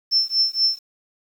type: tone with tremolo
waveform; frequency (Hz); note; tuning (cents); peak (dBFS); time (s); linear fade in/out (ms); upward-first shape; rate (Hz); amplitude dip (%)
sine; 5340; E8; +22; -13; 0.11-0.79; 20; triangle; 4.2; 100
effects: 8-bit